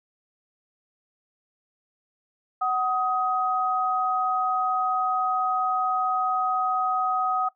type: tone pair together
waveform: sine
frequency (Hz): 747.4 / 1257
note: F#5 / D#6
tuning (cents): +17 / +17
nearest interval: major sixth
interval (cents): 900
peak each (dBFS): -25 / -24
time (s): 2.61-7.49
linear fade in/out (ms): 10
effects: noise-tail reverb RT60 0.1 s tail -17 dB re dry